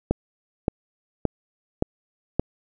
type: click train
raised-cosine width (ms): 2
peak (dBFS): -6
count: 5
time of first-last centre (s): 0.11-2.396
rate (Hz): 1.75
effects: none